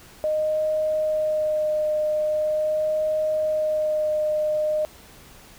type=tone with vibrato; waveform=sine; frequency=615 Hz; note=D#5; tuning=20 cents flat; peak=-20 dBFS; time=0.24-4.85 s; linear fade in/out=0 ms; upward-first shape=sine; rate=0.42 Hz; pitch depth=13 cents each way; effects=pink hiss -48 dBFS RMS until 5.58 s